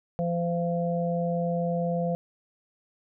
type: harmonic tone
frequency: 171.5 Hz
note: F3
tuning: 31 cents flat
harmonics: 1 / 3 / 4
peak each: -27 / -29 / -32 dBFS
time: 0.19-2.15 s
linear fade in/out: 0 ms
effects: none